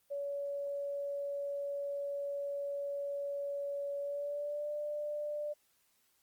sine tone with pitch glide, 566 to 592.8 Hz, C#5 to D5, +36 to +16 cents, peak -35 dBFS, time 0.1-5.54 s, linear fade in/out 20 ms, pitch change +80 cents, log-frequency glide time 3.99-4.7 s, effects white hiss -73 dBFS RMS until 6.22 s + Opus 24 kbps

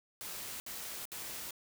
white noise bursts, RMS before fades -43 dBFS, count 3, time 0.21-1.508 s, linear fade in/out 0 ms, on 390 ms, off 64 ms, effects none

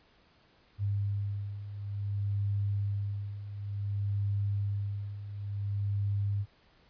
sine beating tone pair, 100.5 / 101.06 Hz, G2 / G#2, +44 / -47 cents, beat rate 0.56 Hz, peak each -36 / -31 dBFS, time 0.78-6.46 s, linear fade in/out 50 ms, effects pink hiss -64 dBFS RMS until 6.89 s + resampled to 11025 Hz

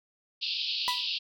white band-pass noise, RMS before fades -32 dBFS, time 0.41-1.19 s, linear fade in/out 20 ms, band 2600 to 4900 Hz, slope 96 dB/octave
40% pulse tone with exponential decay, 987.8 Hz, B5, in tune, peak -23 dBFS, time 0.88-1.07 s, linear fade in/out 0 ms, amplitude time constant 41 ms
effects none

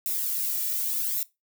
violet noise with flanger, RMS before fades -28 dBFS, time 0.06-1.23 s, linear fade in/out 0 ms, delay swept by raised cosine 0.64 to 1.94 ms, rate 0.86 Hz, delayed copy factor -0.55, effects noise-tail reverb RT60 0.2 s tail -19 dB re dry

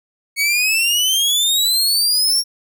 sawtooth exponential sweep, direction up, 2217 to 5588 Hz, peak -11 dBFS, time 0.36-2.44 s, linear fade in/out 50 ms, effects none

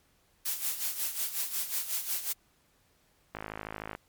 blue noise with tremolo, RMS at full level -30 dBFS, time 0.45-2.33 s, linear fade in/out 10 ms, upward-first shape sine, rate 5.5 Hz, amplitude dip 70%
click train, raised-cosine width 0.5 ms, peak -22 dBFS, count 33, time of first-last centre 3.35-3.95 s, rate 53.3 Hz
effects pink hiss -68 dBFS RMS until 4.08 s + MP3 96 kbps

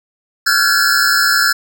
square tone cluster, 1369 / 1429 / 1559 / 1691 / 5260 Hz, F6 / F6 / G6 / G#6 / E8, -35 / +39 / -10 / +31 / -5 cents, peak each -18 dBFS, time 0.46-1.53 s, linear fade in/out 10 ms, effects none

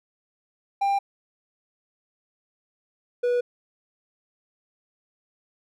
triangle tone pair in turn, 795 / 487.6 Hz, G5 / B4, +24 / -22 cents, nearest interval minor sixth, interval 846 cents, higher first, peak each -18 dBFS, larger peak neither, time 0.81-0.99 / 3.23-3.41 s, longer neither, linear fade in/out 10 ms, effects none

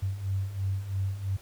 sine beating tone pair, 94.7 / 97.7 Hz, F#2 / G2, +41 / -5 cents, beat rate 3 Hz, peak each -34 / -29 dBFS, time 0.02-1.37 s, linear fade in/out 10 ms, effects pink hiss -54 dBFS RMS until 1.41 s

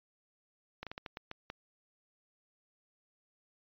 slowing click train, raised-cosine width 0.3 ms, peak -25 dBFS, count 8, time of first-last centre 0.83-1.501 s, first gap 37 ms, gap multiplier 1.31, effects resampled to 11025 Hz

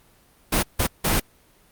pink noise bursts at uneven times, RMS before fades -20 dBFS, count 3, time 0.52-0.63 / 0.79-0.87 / 1.04-1.2 s, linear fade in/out 10 ms, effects pink hiss -57 dBFS RMS until 1.71 s + Opus 32 kbps

